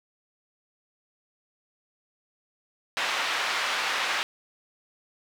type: band-pass noise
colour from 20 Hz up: pink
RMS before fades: -28 dBFS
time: 2.97-4.23 s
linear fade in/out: 0 ms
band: 1100 to 3600 Hz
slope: 12 dB/octave
effects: none